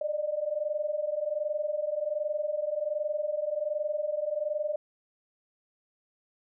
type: tone pair together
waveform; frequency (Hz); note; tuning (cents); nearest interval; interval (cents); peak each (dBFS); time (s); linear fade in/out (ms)
sine; 587.3 / 608.6; D5 / D#5; 0 / -38; minor second; 62; -32 / -30; 0.01-4.76; 5
effects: none